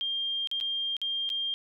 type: tone with dropouts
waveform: sine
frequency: 3200 Hz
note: G7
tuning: 35 cents sharp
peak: -28 dBFS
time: 0.01-1.54 s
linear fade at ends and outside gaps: 0 ms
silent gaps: 0.473-0.514 / 0.602-0.61 / 0.967-1.016 / 1.292-1.301 s
effects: none